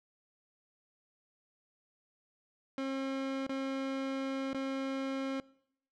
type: tone with dropouts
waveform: 30% pulse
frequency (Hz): 268.9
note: C4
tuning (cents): +47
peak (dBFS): -31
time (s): 2.78-5.4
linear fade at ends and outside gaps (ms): 1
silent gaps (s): 3.466-3.494 / 4.532-4.546
effects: noise-tail reverb RT60 0.7 s tail -23 dB re dry + low-pass 4000 Hz 12 dB/octave